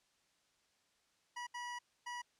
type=tone bursts at uneven times; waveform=25% pulse; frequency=970 Hz; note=B5; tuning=31 cents flat; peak=-38 dBFS; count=3; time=1.36-1.47 / 1.54-1.79 / 2.06-2.22 s; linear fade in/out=10 ms; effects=white hiss -75 dBFS RMS until 2.39 s + low-pass 7000 Hz 12 dB/octave